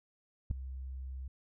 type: tone with ADSR envelope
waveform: sine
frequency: 65.41 Hz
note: C2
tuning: in tune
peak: -23 dBFS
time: 0.5-1.28 s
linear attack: 11 ms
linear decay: 3 ms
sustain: -16 dB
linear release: 5 ms
effects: none